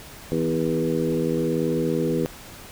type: harmonic tone with a mistuned harmonic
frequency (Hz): 80.9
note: E2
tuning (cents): -32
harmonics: 2 / 3 / 4 / 5 / 6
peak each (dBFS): -27 / -27 / -27 / -27 / -27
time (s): 0.32-2.26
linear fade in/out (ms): 0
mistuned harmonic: 3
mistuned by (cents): +22
effects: pink hiss -42 dBFS RMS until 2.71 s